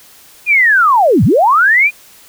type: linear two-way sweep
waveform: sine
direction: down then up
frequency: 2489 to 85.6 to 2489 Hz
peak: -6 dBFS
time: 0.46-1.91 s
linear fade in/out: 50 ms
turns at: 1.24 s
effects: white hiss -42 dBFS RMS until 2.28 s